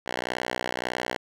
5% pulse tone with band-pass filter, 61.74 Hz, B1, in tune, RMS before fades -31 dBFS, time 0.06-1.17 s, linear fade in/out 5 ms, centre 1700 Hz, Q 0.61, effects none

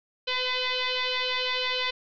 sine tone with frequency modulation, 503 Hz, B4, 32 cents sharp, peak -25 dBFS, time 0.27-1.91 s, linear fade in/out 10 ms, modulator 506 Hz, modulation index 7.6, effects none

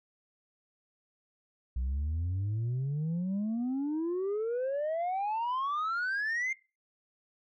sine exponential sweep, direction up, 60.2 to 2130 Hz, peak -27 dBFS, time 1.76-6.53 s, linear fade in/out 5 ms, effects noise-tail reverb RT60 0.3 s tail -22 dB re dry + tanh soft clip ceiling -28 dBFS

